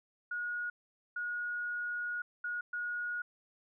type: tone bursts at uneven times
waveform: sine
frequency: 1446 Hz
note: F#6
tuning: 40 cents flat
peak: -34 dBFS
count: 4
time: 0.31-0.7 / 1.16-2.22 / 2.44-2.61 / 2.73-3.22 s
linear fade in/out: 5 ms
effects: none